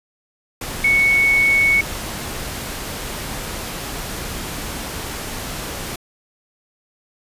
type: tone in noise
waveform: sine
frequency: 2217 Hz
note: C#7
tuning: in tune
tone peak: -12 dBFS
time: 0.84-1.81 s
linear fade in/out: 5 ms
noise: pink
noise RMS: -28 dBFS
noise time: 0.61-5.96 s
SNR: +13 dB
effects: resampled to 32000 Hz

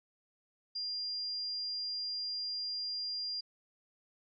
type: tone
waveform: sine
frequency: 4800 Hz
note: D8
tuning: 37 cents sharp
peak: -35 dBFS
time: 0.75-3.41 s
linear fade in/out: 10 ms
effects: none

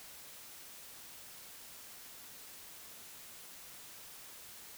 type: silence
effects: white hiss -52 dBFS RMS until 4.77 s

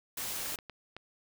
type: noise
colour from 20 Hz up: white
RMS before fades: -37 dBFS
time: 0.17-0.56 s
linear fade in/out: 5 ms
type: clicks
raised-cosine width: 0.3 ms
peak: -29 / -27 / -28 / -28 / -27 dBFS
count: 5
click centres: 0.46 / 0.543 / 0.588 / 0.697 / 0.966 s
effects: none

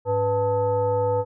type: tone with frequency modulation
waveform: sine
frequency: 493.9 Hz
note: B4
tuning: in tune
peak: -19 dBFS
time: 0.05-1.25 s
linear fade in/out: 50 ms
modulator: 390 Hz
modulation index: 0.88
effects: none

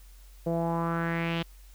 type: tone with low-pass filter sweep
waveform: sawtooth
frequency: 167.2 Hz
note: E3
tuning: 25 cents sharp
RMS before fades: -29 dBFS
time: 0.46-1.43 s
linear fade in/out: 10 ms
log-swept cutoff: 560 to 3300 Hz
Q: 3.6
effects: added 46 Hz sine -48 dBFS peak until 1.74 s + white hiss -60 dBFS RMS until 1.74 s

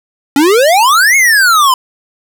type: exponential two-way sweep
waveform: square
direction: up then down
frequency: 269 to 2217 to 998 Hz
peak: -6 dBFS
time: 0.36-1.74 s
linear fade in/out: 2 ms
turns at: 1.16 s
effects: none

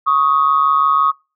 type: tone pair together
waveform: sine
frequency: 1108 / 1253.8 Hz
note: C#6 / D#6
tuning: -1 / +13 cents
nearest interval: major second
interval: 214 cents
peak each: -13 dBFS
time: 0.06-1.12 s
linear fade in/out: 20 ms
effects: noise-tail reverb RT60 0.3 s tail -25 dB re dry + tanh soft clip ceiling -3 dBFS

